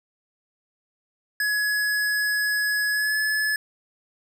square tone with pitch glide, 1687 to 1717.5 Hz, G#6 to A6, +27 to -42 cents, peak -22 dBFS, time 1.4-3.56 s, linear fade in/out 2 ms, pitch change +31 cents, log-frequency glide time 2.9-3.18 s, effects none

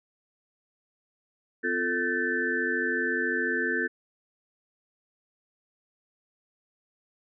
sine tone cluster, 255.8 / 348.1 / 442.2 / 1532 / 1758 Hz, C4 / F4 / A4 / G6 / A6, -39 / -6 / +9 / -40 / -2 cents, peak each -34 / -33 / -33 / -30 / -29 dBFS, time 1.63-3.88 s, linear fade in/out 20 ms, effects none

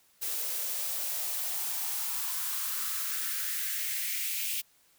blue noise with high-pass filter sweep, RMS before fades -33 dBFS, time 0.21-4.62 s, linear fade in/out 20 ms, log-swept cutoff 410 to 2600 Hz, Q 3.1, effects white hiss -65 dBFS RMS until 4.98 s

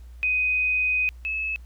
sine tone pair in turn, 2502 / 2594 Hz, D#7 / E7, +9 / -28 cents, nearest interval minor second, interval 63 cents, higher second, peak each -20 / -25 dBFS, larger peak first, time 0.23-1.09 / 1.25-1.56 s, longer first, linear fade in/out 0 ms, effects added 60 Hz sine -40 dBFS peak until 1.65 s + pink hiss -62 dBFS RMS until 1.65 s

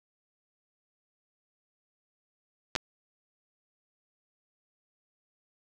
clicks, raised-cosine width 0.2 ms, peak -11 dBFS, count 2, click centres 2.753 / 2.761 s, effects none

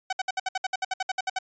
sawtooth tone bursts, 756 Hz, F#5, 37 cents sharp, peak -21 dBFS, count 15, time 0.1-1.388 s, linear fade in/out 5 ms, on 28 ms, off 62 ms, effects resampled to 16000 Hz

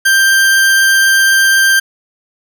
40% pulse tone, 1577 Hz, G6, 10 cents sharp, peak -6 dBFS, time 0.05-1.8 s, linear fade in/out 10 ms, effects none

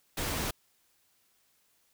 pink noise, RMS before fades -33 dBFS, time 0.17-0.51 s, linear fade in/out 5 ms, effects white hiss -70 dBFS RMS until 1.93 s

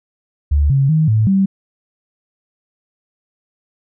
sine tone with pitch steps, 72.7 / 136.7 / 157.2 / 109.2 / 193.7 Hz, D2 / C#3 / D#3 / A2 / G3, -17 / -24 / +18 / -13 / -20 cents, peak -10 dBFS, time 0.51-1.46 s, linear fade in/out 10 ms, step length 190 ms, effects none

